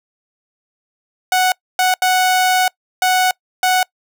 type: tone bursts at uneven times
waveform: sawtooth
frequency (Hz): 740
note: F#5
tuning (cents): 0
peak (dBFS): -8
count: 5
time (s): 1.32-1.52 / 1.79-1.94 / 2.02-2.68 / 3.02-3.31 / 3.63-3.83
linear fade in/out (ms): 2
effects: noise-tail reverb RT60 0.1 s tail -25 dB re dry